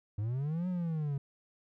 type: linear two-way sweep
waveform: triangle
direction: up then down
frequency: 98.9 to 185 to 136.3 Hz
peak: -29 dBFS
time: 0.18-1.18 s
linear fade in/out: 5 ms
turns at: 0.68 s
effects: none